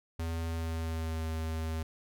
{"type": "tone with pitch glide", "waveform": "square", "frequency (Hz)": [82.41, 80.3], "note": ["E2", "E2"], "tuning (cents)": [0, -45], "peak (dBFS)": -33, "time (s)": [0.19, 1.83], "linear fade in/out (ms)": 5, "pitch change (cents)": -45, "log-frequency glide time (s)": [0.47, 1.26], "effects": []}